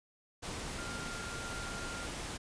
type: tone in noise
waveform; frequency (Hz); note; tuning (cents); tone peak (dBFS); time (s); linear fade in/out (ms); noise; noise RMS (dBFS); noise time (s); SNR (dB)
sine; 1396.9; F6; 0; -44; 0.77-2.07; 20; pink; -41; 0.42-2.38; -6
effects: resampled to 22050 Hz